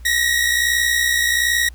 sawtooth tone pair together, 1864.7 / 1926 Hz, A#6 / B6, 0 / -44 cents, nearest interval minor second, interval 56 cents, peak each -15 dBFS, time 0.05-1.69 s, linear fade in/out 5 ms, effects added 59 Hz sine -35 dBFS peak until 1.74 s + pink hiss -54 dBFS RMS until 1.74 s

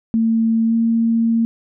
sine tone with pitch glide, 225.8 to 228.7 Hz, A3 to A#3, +45 to -33 cents, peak -13 dBFS, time 0.14-1.45 s, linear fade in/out 0 ms, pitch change +22 cents, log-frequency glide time 0.67-0.73 s, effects none

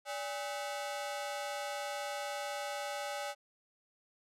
sawtooth ring-modulated tone, 698 Hz, F5, 1 cent flat, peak -30 dBFS, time 0.05-3.35 s, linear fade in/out 50 ms, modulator 120 Hz, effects low-pass 11000 Hz 12 dB/octave

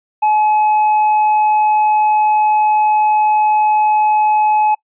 sine tone with hard clipping, 852 Hz, G#5, 44 cents sharp, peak -11 dBFS, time 0.22-4.75 s, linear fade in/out 10 ms, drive 3 dB, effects noise-tail reverb RT60 0.1 s tail -25 dB re dry + resampled to 8000 Hz

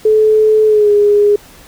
sine tone with pitch glide, 432.3 to 412.5 Hz, A4 to G#4, -31 to -12 cents, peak -6 dBFS, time 0.05-1.36 s, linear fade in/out 5 ms, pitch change -81 cents, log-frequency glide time 0.66-0.91 s, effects pink hiss -40 dBFS RMS until 1.67 s

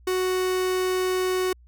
45% pulse tone, 370 Hz, F#4, in tune, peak -22 dBFS, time 0.07-1.53 s, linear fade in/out 5 ms, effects added 60 Hz sine -49 dBFS peak until 1.67 s

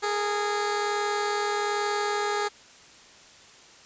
15% pulse tone pair together, 413.6 / 454.8 Hz, G#4 / A#4, -7 / -43 cents, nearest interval major second, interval 164 cents, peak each -19 / -29 dBFS, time 0.02-2.49 s, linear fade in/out 20 ms, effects white hiss -51 dBFS RMS until 3.85 s + resampled to 16000 Hz

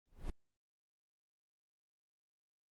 brown noise with exponential growth, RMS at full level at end -35 dBFS, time 0.07-0.3 s, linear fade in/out 2 ms, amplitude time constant 48 ms, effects Opus 24 kbps

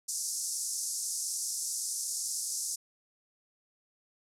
pink band-pass noise, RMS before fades -35 dBFS, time 0.08-2.76 s, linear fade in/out 10 ms, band 5300 to 11000 Hz, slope 48 dB/octave, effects none

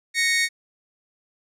sawtooth tone pair together, 1864.7 / 2216 Hz, A#6 / C#7, 0 / -1 cents, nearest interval minor third, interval 299 cents, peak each -18 / -18 dBFS, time 0.14-0.49 s, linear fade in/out 50 ms, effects low-pass 10000 Hz 12 dB/octave

